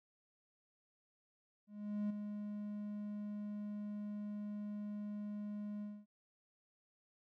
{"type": "tone with ADSR envelope", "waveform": "triangle", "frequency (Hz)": 207.7, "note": "G#3", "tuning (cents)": 0, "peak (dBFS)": -32, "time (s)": [1.67, 6.06], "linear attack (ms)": 430, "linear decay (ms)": 9, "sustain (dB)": -7, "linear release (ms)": 240, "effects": []}